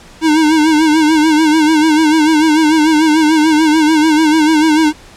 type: tone with vibrato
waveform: square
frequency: 311.1 Hz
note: D#4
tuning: in tune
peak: -8 dBFS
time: 0.21-4.93 s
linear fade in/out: 50 ms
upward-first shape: sine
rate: 6.8 Hz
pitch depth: 68 cents each way
effects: pink hiss -39 dBFS RMS until 5.16 s + low-pass 8000 Hz 12 dB/octave

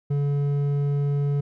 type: tone with hard clipping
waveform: sine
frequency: 142.9 Hz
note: D3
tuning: 47 cents flat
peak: -22 dBFS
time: 0.1-1.41 s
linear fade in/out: 10 ms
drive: 6 dB
effects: none

